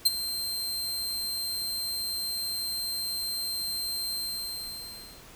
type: tone with ADSR envelope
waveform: sawtooth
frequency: 4151 Hz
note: C8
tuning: 15 cents flat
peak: -13 dBFS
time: 0.05-5.24 s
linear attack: 13 ms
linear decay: 25 ms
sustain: -14 dB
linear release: 1100 ms
effects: pink hiss -50 dBFS RMS until 5.35 s